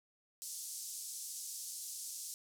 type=band-pass noise; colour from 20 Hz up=pink; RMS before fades=-45 dBFS; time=0.42-2.34 s; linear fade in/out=0 ms; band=5600 to 12000 Hz; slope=24 dB/octave; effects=none